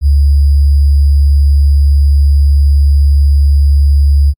sine tone with sample-and-hold, 70.8 Hz, C#2, 37 cents sharp, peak -4 dBFS, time 0.01-4.34 s, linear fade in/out 50 ms, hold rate 4900 Hz, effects AAC 64 kbps

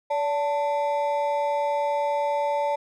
triangle ring-modulated tone, 730 Hz, F#5, 24 cents flat, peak -17 dBFS, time 0.1-2.76 s, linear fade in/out 10 ms, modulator 155 Hz, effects none

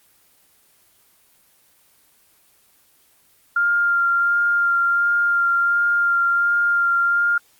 sine tone with vibrato, 1396.9 Hz, F6, in tune, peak -15 dBFS, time 3.56-7.38 s, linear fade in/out 5 ms, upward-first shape sine, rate 1.4 Hz, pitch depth 13 cents each way, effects white hiss -57 dBFS RMS until 7.59 s + Opus 24 kbps

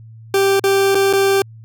40% pulse tone with dropouts, 392 Hz, G4, in tune, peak -11 dBFS, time 0.34-1.42 s, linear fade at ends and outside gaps 2 ms, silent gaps 0.596-0.639 / 0.947-0.952 / 1.129-1.134 s, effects added 112 Hz sine -36 dBFS peak until 1.64 s

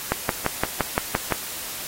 click train, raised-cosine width 0.5 ms, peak -5 dBFS, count 8, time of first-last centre 0.12-1.323 s, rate 5.82 Hz, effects white hiss -33 dBFS RMS until 1.87 s + AAC 48 kbps

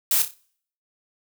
blue noise with echo, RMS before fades -20 dBFS, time 0.11-0.22 s, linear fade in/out 2 ms, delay 30 ms, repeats 4, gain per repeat -8 dB, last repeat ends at 0.34 s, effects noise-tail reverb RT60 0.6 s tail -25 dB re dry

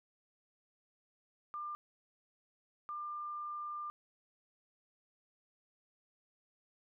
sine tone bursts at uneven times, 1196 Hz, D6, 31 cents sharp, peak -39 dBFS, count 2, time 1.54-1.75 / 2.89-3.9 s, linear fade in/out 0 ms, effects none

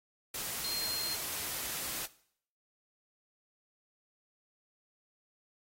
sine tone in noise, 4200 Hz, C8, 6 cents sharp, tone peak -35 dBFS, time 0.64-1.15 s, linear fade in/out 5 ms, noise white, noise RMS -38 dBFS, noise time 0.34-2.06 s, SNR 0 dB, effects noise-tail reverb RT60 0.6 s tail -18 dB re dry + AAC 48 kbps

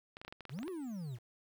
clicks, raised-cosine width 0.3 ms, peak -31 dBFS, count 11, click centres 0.169 / 0.215 / 0.249 / 0.28 / 0.325 / 0.407 / 0.453 / 0.495 / 0.589 / 0.631 / 0.68 s
triangle exponential two-way sweep, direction up then down, 110 to 391.4 to 110 Hz, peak -37 dBFS, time 0.49-1.19 s, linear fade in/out 50 ms, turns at 0.69 s
effects 10-bit

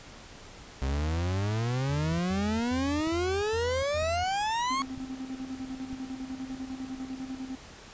40% pulse exponential sweep, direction up, 65.3 to 1108.7 Hz, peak -26 dBFS, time 0.82-4.82 s, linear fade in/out 0 ms
triangle tone bursts, 82.6 Hz, E2, 4 cents sharp, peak -32 dBFS, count 6, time 1.89-4.24 s, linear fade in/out 5 ms, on 300 ms, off 110 ms
click train, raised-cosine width 5 ms, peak -30 dBFS, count 5, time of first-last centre 2.12-5.93 s, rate 1.05 Hz
triangle tone with tremolo, 261.6 Hz, C4, in tune, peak -31 dBFS, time 4.7-7.56 s, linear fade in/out 10 ms, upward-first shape square, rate 10 Hz, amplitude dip 60%
effects pink hiss -48 dBFS RMS until 7.93 s + resampled to 16000 Hz

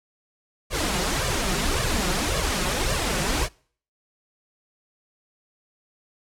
pink noise with flanger, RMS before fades -24 dBFS, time 0.7-3.49 s, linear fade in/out 50 ms, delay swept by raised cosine 1.7 to 5.6 ms, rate 1.8 Hz, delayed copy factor +0.8, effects noise-tail reverb RT60 0.5 s tail -25 dB re dry + low-pass 10000 Hz 12 dB/octave

